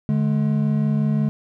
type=tone pair together; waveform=triangle; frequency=146.83 / 212.4 Hz; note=D3 / G#3; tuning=0 / +39 cents; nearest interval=tritone; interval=639 cents; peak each=-18 dBFS; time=0.09-1.29 s; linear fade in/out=0 ms; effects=none